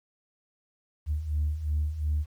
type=beating tone pair; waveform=sine; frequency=73.42 / 76.22 Hz; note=D2 / D#2; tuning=0 / -35 cents; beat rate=2.8 Hz; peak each=-31 / -26 dBFS; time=1.06-2.26 s; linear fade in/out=50 ms; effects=tanh soft clip ceiling -20 dBFS + 10-bit